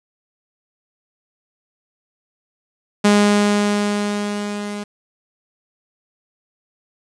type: tone with level ramp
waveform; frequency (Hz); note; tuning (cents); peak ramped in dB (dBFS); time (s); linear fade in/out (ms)
sawtooth; 206; G#3; -14; -6 to -22; 3.04-4.84; 10
effects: resampled to 22050 Hz + 7-bit